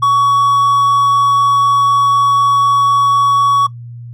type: tone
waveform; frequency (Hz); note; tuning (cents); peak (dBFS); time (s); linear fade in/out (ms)
triangle; 1124; C#6; +24; -6; 0.02-3.67; 10
effects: noise-tail reverb RT60 0.1 s tail -19 dB re dry + added 119 Hz sine -27 dBFS peak until 4.13 s